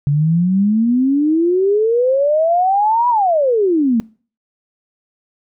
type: exponential two-way sweep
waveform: sine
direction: up then down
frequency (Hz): 140 to 987.8 to 217.5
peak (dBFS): -11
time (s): 0.07-4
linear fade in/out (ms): 0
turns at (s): 3.09
effects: noise-tail reverb RT60 0.4 s tail -23 dB re dry